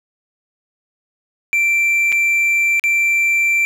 triangle tone with dropouts, 2349 Hz, D7, in tune, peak -11 dBFS, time 1.53-3.65 s, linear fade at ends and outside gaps 0 ms, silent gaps 2.12-2.125 / 2.796-2.839 s, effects none

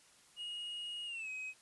triangle tone with pitch glide, 2877 to 2534 Hz, F#7 to D#7, -49 to +31 cents, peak -39 dBFS, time 0.36-1.54 s, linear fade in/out 50 ms, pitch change -220 cents, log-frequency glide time 1.06-1.29 s, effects white hiss -64 dBFS RMS until 1.61 s + resampled to 24000 Hz

